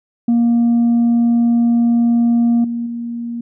sine tone with level steps, 235.3 Hz, A#3, 16 cents sharp, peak -8 / -18 / -21 dBFS, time 0.28-3.41 s, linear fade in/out 5 ms, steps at 2.64 / 2.86 s, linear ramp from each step 5 ms, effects tanh soft clip ceiling -9 dBFS

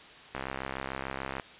click train, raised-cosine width 0.5 ms, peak -19 dBFS, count 71, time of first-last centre 0.35-1.398 s, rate 66.8 Hz, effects white hiss -50 dBFS RMS until 1.59 s + resampled to 8000 Hz

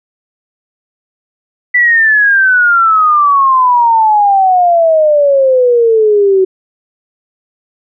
sine exponential sweep, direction down, 1984 to 373 Hz, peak -5 dBFS, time 1.74-6.45 s, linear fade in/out 10 ms, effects none

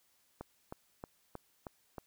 click train, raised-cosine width 1 ms, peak -28 dBFS, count 6, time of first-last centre 0.41-1.982 s, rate 3.18 Hz, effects white hiss -72 dBFS RMS until 2.06 s

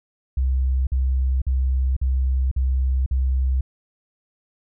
sine tone bursts, 65.1 Hz, C2, 8 cents flat, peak -17 dBFS, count 6, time 0.37-3.61 s, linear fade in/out 5 ms, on 500 ms, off 48 ms, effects none

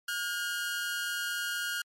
sawtooth tone pair together, 1432 / 1607.4 Hz, F6 / G6, +43 / +43 cents, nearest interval major second, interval 200 cents, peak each -29 / -33 dBFS, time 0.08-1.82 s, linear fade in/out 5 ms, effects MP3 64 kbps

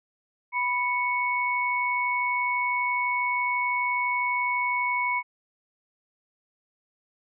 sine tone pair together, 986.5 / 2217 Hz, B5 / C#7, -2 / 0 cents, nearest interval octave + major second, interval 1402 cents, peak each -26 dBFS, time 0.52-5.23 s, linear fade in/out 50 ms, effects none

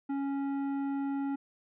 triangle tone with tanh clipping, 277.2 Hz, C#4, in tune, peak -32 dBFS, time 0.09-1.36 s, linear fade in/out 10 ms, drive 15 dB, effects none

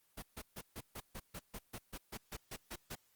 pink noise bursts, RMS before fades -45 dBFS, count 15, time 0.17-2.955 s, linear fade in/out 10 ms, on 55 ms, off 140 ms, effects white hiss -73 dBFS RMS until 3.15 s + Opus 24 kbps

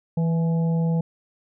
harmonic tone with a mistuned harmonic, 164.81 Hz, E3, in tune, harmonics 1 / 3 / 4 / 5, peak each -19 / -32 / -40 / -39 dBFS, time 0.17-1.01 s, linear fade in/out 5 ms, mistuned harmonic 5, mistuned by +34 cents, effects none

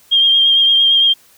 sine tone with vibrato, 3210 Hz, G7, 40 cents sharp, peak -8 dBFS, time 0.11-1.14 s, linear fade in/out 20 ms, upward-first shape sine, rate 8.8 Hz, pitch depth 24 cents each way, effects white hiss -49 dBFS RMS until 1.37 s

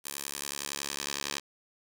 10% pulse tone with band-pass filter sweep, 70.8 Hz, C#2, 37 cents sharp, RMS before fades -37 dBFS, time 0.04-1.4 s, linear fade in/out 20 ms, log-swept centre 11000 to 5100 Hz, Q 0.85, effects none

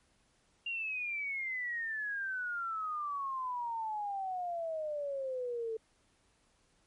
sine exponential sweep, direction down, 2800 to 440 Hz, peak -34 dBFS, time 0.66-5.77 s, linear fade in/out 5 ms, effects pink hiss -71 dBFS RMS until 6.86 s + MP3 48 kbps

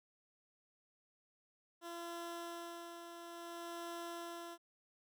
15% pulse tone with tremolo, 340.8 Hz, F4, 42 cents flat, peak -37 dBFS, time 1.81-4.58 s, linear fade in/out 50 ms, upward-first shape sine, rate 0.58 Hz, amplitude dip 50%, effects none

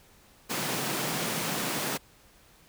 pink high-pass noise, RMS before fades -31 dBFS, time 0.49-1.98 s, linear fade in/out 20 ms, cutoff 130 Hz, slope 48 dB/octave, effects pink hiss -58 dBFS RMS until 2.68 s

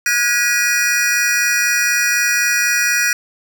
square tone cluster, 1446 / 1651 / 1928 / 2463 / 5720 Hz, F#6 / G#6 / B6 / D#7 / F8, -40 / -11 / -42 / -18 / +41 cents, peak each -21 dBFS, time 0.06-3.13 s, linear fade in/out 2 ms, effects none

